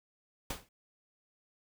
pink noise with exponential decay, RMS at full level -34 dBFS, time 0.5-0.69 s, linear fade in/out 5 ms, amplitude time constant 40 ms, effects none

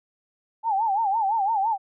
sine tone with vibrato, 841 Hz, G#5, 22 cents sharp, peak -20 dBFS, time 0.63-1.78 s, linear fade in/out 50 ms, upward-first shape sine, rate 5.9 Hz, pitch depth 160 cents each way, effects none

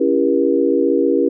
sine chord, C# diminished seventh, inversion none, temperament just, 277.2 / 332.6 / 399.1 / 479 Hz, C#4 / E4 / G4 / Bb4, 0 / +16 / +31 / +47 cents, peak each -18 dBFS, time 0-1.29 s, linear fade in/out 10 ms, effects none

